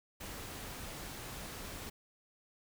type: noise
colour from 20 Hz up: pink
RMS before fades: -45 dBFS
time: 0.2-1.9 s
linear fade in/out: 10 ms
effects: none